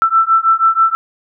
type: beating tone pair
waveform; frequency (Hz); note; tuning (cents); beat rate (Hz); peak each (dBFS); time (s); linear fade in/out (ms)
sine; 1329 / 1335.2; E6 / E6; +14 / +22; 6.2; -12; 0.02-0.95; 0
effects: none